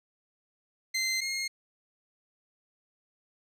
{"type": "tone pair in turn", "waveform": "20% pulse", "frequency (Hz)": [2074, 2141], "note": ["C7", "C7"], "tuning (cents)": [-16, 39], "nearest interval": "minor second", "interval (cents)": 55, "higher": "second", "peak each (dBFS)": [-22, -25], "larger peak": "first", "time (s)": [[0.94, 1.21], [1.21, 1.48]], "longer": "neither", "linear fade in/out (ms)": 10, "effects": ["low-pass 11000 Hz 12 dB/octave"]}